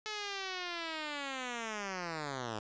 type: linear sweep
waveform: 5% pulse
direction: down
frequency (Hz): 432.2 to 102.6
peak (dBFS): -26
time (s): 0.06-2.59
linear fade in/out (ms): 0
effects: resampled to 16000 Hz + 10-bit